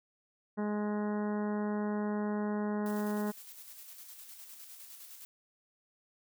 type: harmonic tone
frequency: 208.9 Hz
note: G#3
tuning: 10 cents sharp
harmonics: 1 / 2 / 3 / 4 / 5 / 6 / 7 / 8 / 9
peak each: -32 / -38 / -43 / -44 / -46 / -54 / -50 / -55 / -54 dBFS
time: 0.57-3.32 s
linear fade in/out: 20 ms
type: noise with tremolo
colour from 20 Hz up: blue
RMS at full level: -49 dBFS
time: 2.86-5.25 s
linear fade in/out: 0 ms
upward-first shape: square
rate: 9.8 Hz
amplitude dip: 35%
effects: none